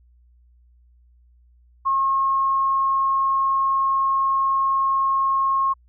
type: tone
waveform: sine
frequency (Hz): 1081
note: C#6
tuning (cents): -44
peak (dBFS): -17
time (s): 1.85-5.74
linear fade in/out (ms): 20
effects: added 60 Hz sine -52 dBFS peak until 5.88 s